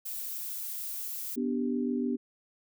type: noise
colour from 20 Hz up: violet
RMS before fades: -37 dBFS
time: 0.05-1.36 s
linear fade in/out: 10 ms
type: chord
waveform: sine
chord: G major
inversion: first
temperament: equal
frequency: 246.9 / 293.7 / 392 Hz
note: B3 / D4 / G4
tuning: 0 / 0 / 0 cents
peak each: -29 / -34 / -35 dBFS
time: 1.36-2.17 s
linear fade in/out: 20 ms
effects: none